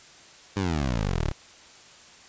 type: exponential sweep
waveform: 15% pulse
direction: down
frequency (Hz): 103.83 to 33.47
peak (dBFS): -18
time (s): 0.56-1.32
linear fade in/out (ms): 10
effects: white hiss -50 dBFS RMS until 2.28 s + resampled to 16000 Hz